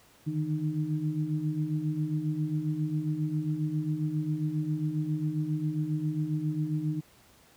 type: tone cluster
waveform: sine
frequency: 149.3 / 156.7 / 306.9 Hz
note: D3 / D#3 / D#4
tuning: +29 / +13 / -24 cents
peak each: -33 / -30 / -33 dBFS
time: 0.26-7.01 s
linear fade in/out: 20 ms
effects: pink hiss -59 dBFS RMS until 7.56 s + high-pass 60 Hz 12 dB/octave